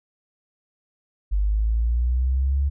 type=linear sweep; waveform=sine; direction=up; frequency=48.76 to 71 Hz; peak=-18 dBFS; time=1.31-2.7 s; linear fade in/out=20 ms; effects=none